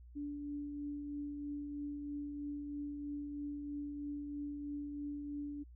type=tone with tremolo; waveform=sine; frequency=289.8 Hz; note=D4; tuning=23 cents flat; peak=-38 dBFS; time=0.15-5.64 s; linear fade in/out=20 ms; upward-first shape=triangle; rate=3.1 Hz; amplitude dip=35%; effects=added 60 Hz sine -53 dBFS peak until 5.75 s